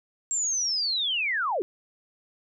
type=linear sweep; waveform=sine; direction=down; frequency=7540 to 325.9 Hz; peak=-24 dBFS; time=0.31-1.62 s; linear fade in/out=0 ms; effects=none